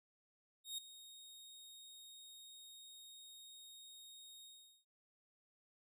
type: tone with ADSR envelope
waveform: sawtooth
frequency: 3729 Hz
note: A#7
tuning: in tune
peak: -37 dBFS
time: 0.64-4.85 s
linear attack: 140 ms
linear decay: 6 ms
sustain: -15 dB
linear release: 410 ms
effects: none